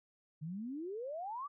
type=exponential sweep; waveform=sine; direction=up; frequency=146.83 to 1200 Hz; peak=-39 dBFS; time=0.41-1.48 s; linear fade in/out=20 ms; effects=none